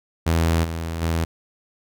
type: tone with level steps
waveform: sawtooth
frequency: 82.41 Hz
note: E2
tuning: in tune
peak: -13 / -22 / -16 dBFS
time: 0.26-1.25 s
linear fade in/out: 10 ms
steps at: 0.63 / 1.01 s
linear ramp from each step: 20 ms
effects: none